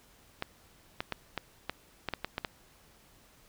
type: clicks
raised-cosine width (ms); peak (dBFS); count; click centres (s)
0.3; -16; 10; 0.424 / 1.005 / 1.123 / 1.377 / 1.696 / 2.087 / 2.137 / 2.246 / 2.381 / 2.448
effects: pink hiss -61 dBFS RMS until 3.48 s